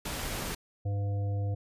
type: noise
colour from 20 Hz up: pink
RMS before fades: -35 dBFS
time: 0.05-0.55 s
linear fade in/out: 5 ms
type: harmonic tone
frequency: 100.7 Hz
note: G2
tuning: 47 cents sharp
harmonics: 1 / 3 / 5 / 7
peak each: -28 / -46 / -43 / -47 dBFS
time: 0.85-1.55 s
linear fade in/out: 10 ms
effects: resampled to 32000 Hz